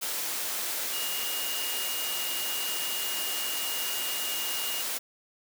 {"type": "tone in noise", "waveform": "sine", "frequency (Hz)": 2854, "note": "F7", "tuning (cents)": 37, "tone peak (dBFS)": -35, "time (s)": [0.92, 4.83], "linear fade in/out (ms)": 20, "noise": "white", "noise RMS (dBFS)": -32, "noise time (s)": [0.01, 4.99], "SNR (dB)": -6, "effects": ["high-pass 300 Hz 12 dB/octave"]}